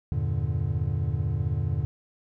triangle chord, E half-diminished seventh, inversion none, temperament equal, 82.41 / 98 / 116.54 / 146.83 Hz, E2 / G2 / Bb2 / D3, 0 / 0 / 0 / 0 cents, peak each -28 dBFS, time 0.12-1.85 s, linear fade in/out 0 ms, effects none

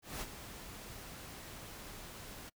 pink noise with ADSR envelope, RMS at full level -40 dBFS, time 0.02-2.5 s, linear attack 190 ms, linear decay 47 ms, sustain -9 dB, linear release 17 ms, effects noise-tail reverb RT60 0.1 s tail -25 dB re dry

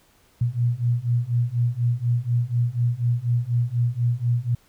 sine beating tone pair, 118 / 122.1 Hz, A#2 / B2, +22 / -19 cents, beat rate 4.1 Hz, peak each -23 / -22 dBFS, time 0.41-4.55 s, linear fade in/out 5 ms, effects pink hiss -59 dBFS RMS until 4.68 s

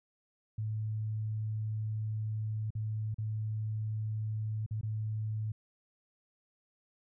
sine tone with dropouts, 108.4 Hz, A2, 25 cents flat, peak -32 dBFS, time 0.58-5.52 s, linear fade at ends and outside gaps 5 ms, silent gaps 2.705-2.751 / 3.144-3.183 / 4.663-4.709 / 4.812-4.831 s, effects none

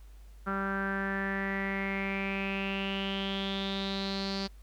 sawtooth tone with low-pass filter sweep, 195.3 Hz, G3, 6 cents flat, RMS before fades -33 dBFS, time 0.46-4.48 s, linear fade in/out 20 ms, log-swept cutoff 1400 to 4600 Hz, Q 7.8, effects added 50 Hz sine -48 dBFS peak until 4.62 s + pink hiss -65 dBFS RMS until 4.62 s

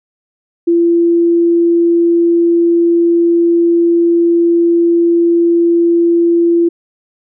sine tone, 340.1 Hz, F4, 46 cents flat, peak -7 dBFS, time 0.67-6.69 s, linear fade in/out 10 ms, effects none

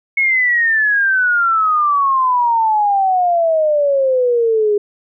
sine exponential sweep, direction down, 2195 to 407.8 Hz, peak -11 dBFS, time 0.17-4.78 s, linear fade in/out 5 ms, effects none

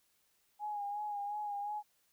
sine tone with vibrato, 825 Hz, G#5, 12 cents flat, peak -36 dBFS, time 0.59-1.83 s, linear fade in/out 50 ms, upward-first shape sine, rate 2.8 Hz, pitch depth 37 cents each way, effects white hiss -74 dBFS RMS until 2.12 s

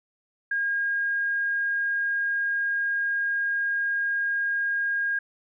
sine tone, 1624 Hz, G#6, 39 cents flat, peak -23 dBFS, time 0.51-5.19 s, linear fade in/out 5 ms, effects none

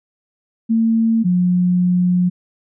sine tone pair in turn, 225.9 / 179.3 Hz, A3 / F3, +46 / +46 cents, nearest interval major third, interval 400 cents, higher first, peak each -12 dBFS, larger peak neither, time 0.69-1.24 / 1.24-2.3 s, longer second, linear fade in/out 20 ms, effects none

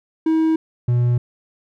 triangle tone pair in turn, 320 / 121.43 Hz, D#4 / B2, +49 / -29 cents, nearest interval octave + perfect fourth, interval 1678 cents, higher first, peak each -12 / -12 dBFS, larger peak neither, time 0.26-0.56 / 0.88-1.18 s, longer neither, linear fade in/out 5 ms, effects none

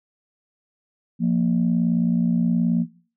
sine tone pair together, 174.61 / 233.5 Hz, F3 / A#3, 0 / +3 cents, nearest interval perfect fourth, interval 503 cents, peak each -19 dBFS, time 1.19-2.86 s, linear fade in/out 50 ms, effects noise-tail reverb RT60 0.4 s tail -18 dB re dry + tanh soft clip ceiling -11 dBFS

